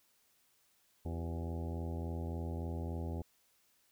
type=harmonic tone with a mistuned harmonic; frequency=83.5 Hz; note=E2; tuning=23 cents sharp; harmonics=1 / 2 / 3 / 4 / 5 / 6 / 7 / 8 / 9 / 10; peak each=-38 / -45 / -46 / -49 / -50 / -52 / -54 / -57 / -55 / -56 dBFS; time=1.05-3.22 s; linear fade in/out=5 ms; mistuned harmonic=5; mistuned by=-73 cents; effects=white hiss -72 dBFS RMS until 3.91 s